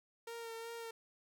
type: tone with vibrato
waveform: sawtooth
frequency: 459.8 Hz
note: A#4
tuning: 24 cents flat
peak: -40 dBFS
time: 0.27-0.91 s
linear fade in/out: 5 ms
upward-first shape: sine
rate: 2.7 Hz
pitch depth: 22 cents each way
effects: none